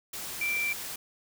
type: tone in noise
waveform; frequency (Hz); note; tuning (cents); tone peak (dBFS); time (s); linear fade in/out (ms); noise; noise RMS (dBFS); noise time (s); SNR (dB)
sine; 2349; D7; 0; -27; 0.41-0.73; 5; white; -38; 0.13-0.96; +8
effects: none